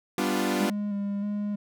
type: chord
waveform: sawtooth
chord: G dominant seventh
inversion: none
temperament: equal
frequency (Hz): 196 / 246.9 / 293.7 / 349.2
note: G3 / B3 / D4 / F4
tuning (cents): 0 / 0 / 0 / 0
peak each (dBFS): -26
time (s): 0.18-0.7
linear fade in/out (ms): 2
type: tone with vibrato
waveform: triangle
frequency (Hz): 203.8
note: G#3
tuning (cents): -32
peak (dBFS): -25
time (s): 0.6-1.56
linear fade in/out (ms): 10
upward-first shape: square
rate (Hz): 1.6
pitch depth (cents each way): 21
effects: none